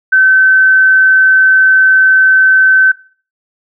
sine tone, 1533 Hz, G6, 39 cents flat, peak -4 dBFS, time 0.12-2.92 s, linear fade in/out 10 ms, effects noise-tail reverb RT60 0.4 s tail -18 dB re dry

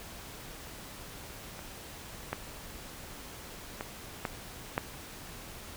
clicks, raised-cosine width 0.5 ms, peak -28 / -16 / -20 / -16 / -13 dBFS, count 5, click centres 1.592 / 2.33 / 3.809 / 4.252 / 4.779 s, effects pink hiss -46 dBFS RMS until 5.76 s

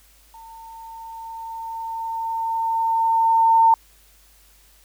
sine tone with level ramp, 906 Hz, A#5, 50 cents flat, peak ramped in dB -40 to -10 dBFS, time 0.34-3.74 s, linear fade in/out 2 ms, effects added 50 Hz sine -55 dBFS peak until 4.84 s + white hiss -55 dBFS RMS until 4.84 s

